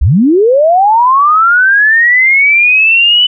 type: linear sweep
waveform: sine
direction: up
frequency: 48.22 to 3000 Hz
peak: -4 dBFS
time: 0.01-3.27 s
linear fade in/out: 10 ms
effects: none